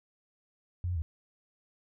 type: tone with pitch steps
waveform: sine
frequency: 88.6 / 89.5 / 80 Hz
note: F2 / F2 / D#2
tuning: +25 / +43 / +49 cents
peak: -29 dBFS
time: 0.84-1.02 s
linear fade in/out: 0 ms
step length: 60 ms
effects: none